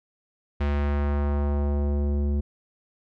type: tone with low-pass filter sweep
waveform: square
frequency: 72 Hz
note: D2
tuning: 34 cents flat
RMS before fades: -24 dBFS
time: 0.6-2.41 s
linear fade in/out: 10 ms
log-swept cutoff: 2700 to 300 Hz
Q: 0.96
effects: none